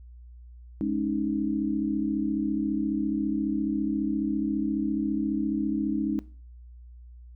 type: chord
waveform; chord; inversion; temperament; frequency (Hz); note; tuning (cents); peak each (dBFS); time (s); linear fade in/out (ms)
sine; Ab suspended fourth; none; just; 207.7 / 276.9 / 311.5; Ab3 / Db4 / Eb4; 0 / -2 / +2; -29; 0.81-6.19; 0
effects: noise-tail reverb RT60 0.4 s tail -19 dB re dry + added 60 Hz sine -44 dBFS peak until 7.35 s